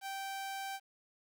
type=tone; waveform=sawtooth; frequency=780 Hz; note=G5; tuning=9 cents flat; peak=-35 dBFS; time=0.01-0.8 s; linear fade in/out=50 ms; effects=11-bit